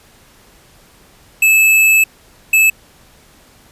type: tone bursts at uneven times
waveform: square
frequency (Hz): 2610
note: E7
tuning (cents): -18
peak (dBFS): -8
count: 2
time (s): 1.42-2.04 / 2.53-2.7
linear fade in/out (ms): 5
effects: pink hiss -47 dBFS RMS until 3.71 s + resampled to 32000 Hz